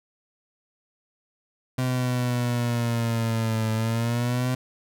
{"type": "exponential two-way sweep", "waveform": "30% pulse", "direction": "down then up", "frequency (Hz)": [128.2, 110, 128.2], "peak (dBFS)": -20, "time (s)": [1.78, 4.55], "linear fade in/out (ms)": 5, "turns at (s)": 3.72, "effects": []}